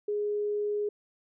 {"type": "tone", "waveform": "sine", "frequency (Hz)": 415.3, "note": "G#4", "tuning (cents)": 0, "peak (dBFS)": -27, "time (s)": [0.08, 0.89], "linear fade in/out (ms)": 5, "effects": []}